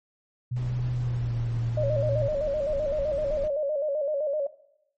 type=tone with pitch glide; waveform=sine; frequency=123.47 to 116.54 Hz; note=B2 to A#2; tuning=0 to 0 cents; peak=-26 dBFS; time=0.51-2.28 s; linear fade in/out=10 ms; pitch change=-100 cents; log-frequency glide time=0.89-1.49 s
type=noise; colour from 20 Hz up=brown; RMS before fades=-37 dBFS; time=0.56-3.48 s; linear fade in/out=5 ms
type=tone with vibrato; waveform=sine; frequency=584 Hz; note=D5; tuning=10 cents flat; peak=-24 dBFS; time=1.77-4.47 s; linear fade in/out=5 ms; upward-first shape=square; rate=7.8 Hz; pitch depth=78 cents each way
effects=noise-tail reverb RT60 0.8 s tail -17 dB re dry + MP3 32 kbps